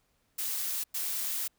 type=noise bursts at uneven times; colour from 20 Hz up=blue; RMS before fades=-33 dBFS; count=2; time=0.38-0.84 / 0.94-1.48 s; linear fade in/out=10 ms; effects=pink hiss -73 dBFS RMS until 1.58 s